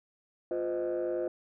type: tone cluster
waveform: sine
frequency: 352 / 513 / 622 Hz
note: F4 / C5 / D#5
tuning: +14 / -34 / -1 cents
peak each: -31 / -32 / -34 dBFS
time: 0.51-1.28 s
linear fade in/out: 2 ms
effects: tanh soft clip ceiling -25 dBFS